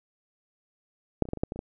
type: clicks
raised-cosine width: 2 ms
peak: -8 / -29 / -22 / -16 / -24 / -12 / -20 / -27 / -19 dBFS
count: 9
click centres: 1.223 / 1.254 / 1.288 / 1.334 / 1.373 / 1.435 / 1.521 / 1.56 / 1.591 s
effects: none